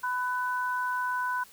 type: tone pair together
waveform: sine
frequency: 999 / 1496.8 Hz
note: B5 / F#6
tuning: +20 / +20 cents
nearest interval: perfect fifth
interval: 700 cents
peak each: -29 / -31 dBFS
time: 0.03-1.44 s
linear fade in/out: 10 ms
effects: white hiss -54 dBFS RMS until 1.52 s